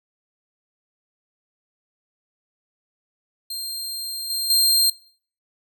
sawtooth tone with level steps, 4186 Hz, C8, in tune, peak -25 / -20 / -12 dBFS, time 3.5-4.9 s, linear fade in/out 5 ms, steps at 4.3 / 4.5 s, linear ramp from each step 2 ms, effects noise-tail reverb RT60 0.5 s tail -21 dB re dry

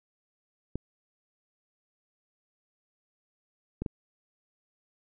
clicks, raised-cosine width 3 ms, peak -19 dBFS, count 3, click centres 0.756 / 3.82 / 3.862 s, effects none

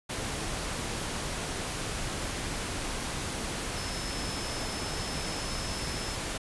sine tone in noise, 5230 Hz, E8, 15 cents flat, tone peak -41 dBFS, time 3.76-6.16 s, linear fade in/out 10 ms, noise pink, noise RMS -34 dBFS, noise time 0.09-6.38 s, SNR -10 dB, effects resampled to 24000 Hz

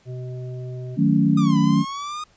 harmonic tone, 126.3 Hz, B2, 39 cents sharp, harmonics 1 / 3 / 5, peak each -29 / -38 / -43 dBFS, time 0.05-0.99 s, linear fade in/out 50 ms
sine chord, D# half-diminished seventh, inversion none, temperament equal with one note detuned, 155.56 / 185 / 220 / 278.8 Hz, D#3 / F#3 / A3 / C#4, 0 / 0 / 0 / +10 cents, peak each -20 dBFS, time 0.96-1.85 s, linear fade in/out 50 ms
45% pulse exponential two-way sweep, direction down then up, 1240 to 988 to 1240 Hz, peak -28 dBFS, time 1.37-2.24 s, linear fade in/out 5 ms, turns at 1.58 s
effects pink hiss -58 dBFS RMS until 2.36 s + resampled to 16000 Hz

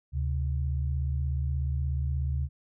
sine tone pair together, 74.14 / 130.81 Hz, D2 / C3, +17 / 0 cents, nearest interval minor seventh, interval 983 cents, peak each -27 / -32 dBFS, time 0.12-2.49 s, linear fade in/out 50 ms, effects none

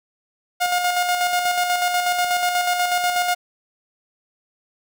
sawtooth tone with tremolo, 714 Hz, F5, 38 cents sharp, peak -13 dBFS, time 0.6-3.35 s, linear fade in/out 20 ms, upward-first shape square, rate 8.2 Hz, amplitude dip 40%, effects none

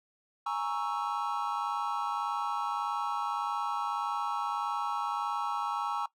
triangle chord, A# half-diminished seventh, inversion third, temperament equal, 830.6 / 932.3 / 1108.7 / 1318.5 Hz, G#5 / A#5 / C#6 / E6, 0 / 0 / 0 / 0 cents, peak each -34 dBFS, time 0.46-6.06 s, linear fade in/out 5 ms, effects noise-tail reverb RT60 0.1 s tail -18 dB re dry

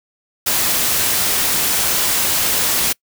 white noise, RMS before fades -17 dBFS, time 0.46-2.93 s, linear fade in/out 10 ms, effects noise-tail reverb RT60 0.1 s tail -26 dB re dry

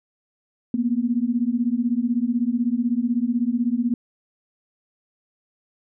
sine beating tone pair, 231.5 / 247.5 Hz, A#3 / B3, -12 / +4 cents, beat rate 16 Hz, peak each -22 dBFS, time 0.74-3.94 s, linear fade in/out 2 ms, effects none

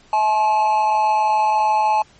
triangle tone with amplitude modulation, 858 Hz, A5, 44 cents flat, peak -9 dBFS, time 0.13-2.02 s, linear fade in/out 2 ms, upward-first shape sine, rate 211 Hz, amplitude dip 65%, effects pink hiss -51 dBFS RMS until 2.19 s + MP3 32 kbps

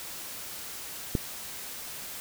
click, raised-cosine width 3 ms, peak -12 dBFS, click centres 1.152 s, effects white hiss -40 dBFS RMS until 2.2 s

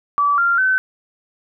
sine tone with pitch steps, 1152 / 1388 / 1524 Hz, D6 / F6 / G6, -34 / -11 / -49 cents, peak -13 dBFS, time 0.18-0.78 s, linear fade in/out 0 ms, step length 200 ms, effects none

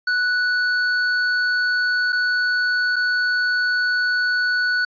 square tone with dropouts, 1480 Hz, F#6, in tune, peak -18 dBFS, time 0.07-4.85 s, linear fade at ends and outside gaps 5 ms, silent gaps 2.123-2.127 / 2.96-2.963 s, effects resampled to 11025 Hz

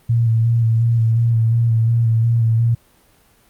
sine tone with vibrato, 114.9 Hz, A#2, 25 cents flat, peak -12 dBFS, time 0.09-2.75 s, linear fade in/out 10 ms, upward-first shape square, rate 2.8 Hz, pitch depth 26 cents each way, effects pink hiss -54 dBFS RMS until 3.49 s + Opus 32 kbps

